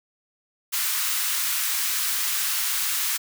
white high-pass noise, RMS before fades -25 dBFS, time 0.72-3.18 s, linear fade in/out 20 ms, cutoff 1100 Hz, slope 24 dB/octave, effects none

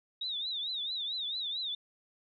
sine tone with vibrato, 3730 Hz, A#7, in tune, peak -33 dBFS, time 0.21-1.75 s, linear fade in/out 5 ms, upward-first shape triangle, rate 4.5 Hz, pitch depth 160 cents each way, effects none

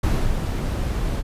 brown noise with ADSR envelope, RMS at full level -18 dBFS, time 0.03-1.23 s, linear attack 8 ms, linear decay 280 ms, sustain -5 dB, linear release 42 ms, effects resampled to 32000 Hz

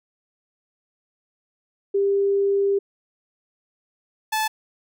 sine / sawtooth tone pair in turn, 397.6 / 869.7 Hz, G4 / A5, +25 / -20 cents, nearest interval octave + major second, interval 1355 cents, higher second, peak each -17 / -17 dBFS, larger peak neither, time 1.94-2.79 / 4.32-4.48 s, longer first, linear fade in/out 10 ms, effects none

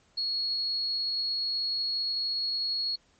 sine tone, 4329 Hz, C#8, 42 cents flat, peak -27 dBFS, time 0.17-2.96 s, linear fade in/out 10 ms, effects pink hiss -65 dBFS RMS until 3.19 s + MP3 32 kbps

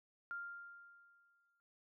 sine tone with exponential decay, 1396.9 Hz, F6, in tune, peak -40 dBFS, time 0.31-1.6 s, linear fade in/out 0 ms, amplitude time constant 280 ms, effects none

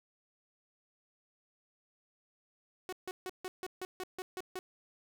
sawtooth tone bursts, 370 Hz, F#4, in tune, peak -34 dBFS, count 10, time 2.89-4.59 s, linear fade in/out 0 ms, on 35 ms, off 150 ms, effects none

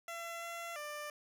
15% pulse tone with pitch steps, 676 / 680 / 594 Hz, E5 / F5 / D5, +43 / -46 / +20 cents, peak -35 dBFS, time 0.08-1.1 s, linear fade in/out 2 ms, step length 340 ms, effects none

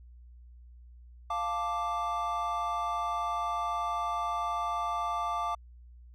triangle chord, D minor, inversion first, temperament equal, 698.5 / 880 / 1174.7 Hz, F5 / A5 / D6, 0 / 0 / 0 cents, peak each -33 / -34 / -30 dBFS, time 1.3-5.55 s, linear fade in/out 5 ms, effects added 60 Hz sine -49 dBFS peak until 6.14 s

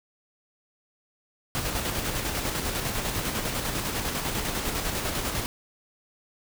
pink noise with tremolo, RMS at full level -28 dBFS, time 1.55-5.46 s, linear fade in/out 0 ms, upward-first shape square, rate 10 Hz, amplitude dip 35%, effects none

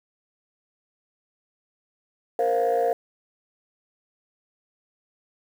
sine chord, Bb suspended second, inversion none, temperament equal, 466.2 / 523.3 / 698.5 Hz, Bb4 / C5 / F5, 0 / 0 / 0 cents, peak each -22 / -24 / -22 dBFS, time 2.39-2.93 s, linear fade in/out 2 ms, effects tanh soft clip ceiling -15 dBFS + 8-bit

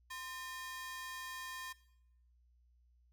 sawtooth ring-modulated tone, 1422 Hz, F6, 31 cents sharp, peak -37 dBFS, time 0.1-1.73 s, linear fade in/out 10 ms, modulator 386 Hz, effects noise-tail reverb RT60 0.8 s tail -19 dB re dry + added 60 Hz sine -66 dBFS peak until 3.12 s

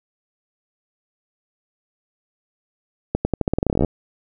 accelerating click train, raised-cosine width 2 ms, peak -5 dBFS, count 18, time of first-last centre 3.15-3.847 s, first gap 100 ms, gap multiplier 0.87, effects none

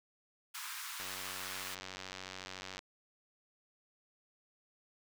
pink high-pass noise, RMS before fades -44 dBFS, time 0.54-1.75 s, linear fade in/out 10 ms, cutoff 1000 Hz, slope 48 dB/octave
click train, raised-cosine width 0.2 ms, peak -26 dBFS, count 169, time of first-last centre 1-2.791 s, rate 93.8 Hz
effects none

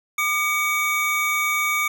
square tone pair together, 1200 / 2262 Hz, D6 / C#7, +37 / +34 cents, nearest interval major seventh, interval 1097 cents, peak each -25 / -22 dBFS, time 0.18-1.88 s, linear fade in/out 5 ms, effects none

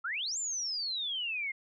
sine exponential two-way sweep, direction up then down, 1281 to 7459 to 2093 Hz, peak -32 dBFS, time 0.04-1.52 s, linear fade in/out 10 ms, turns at 0.38 s, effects none

